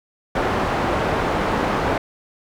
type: low-pass noise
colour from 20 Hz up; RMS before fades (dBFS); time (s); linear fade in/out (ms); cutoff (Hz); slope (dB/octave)
white; -21; 0.35-1.98; 5; 1000; 12
effects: none